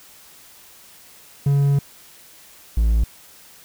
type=tone pair in turn; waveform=triangle; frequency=140.8 / 55.75 Hz; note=C#3 / A1; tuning=+27 / +23 cents; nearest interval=octave + major third; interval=1604 cents; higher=first; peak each=-12 dBFS; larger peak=neither; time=1.46-1.79 / 2.77-3.04 s; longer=first; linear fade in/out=5 ms; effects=white hiss -47 dBFS RMS until 3.64 s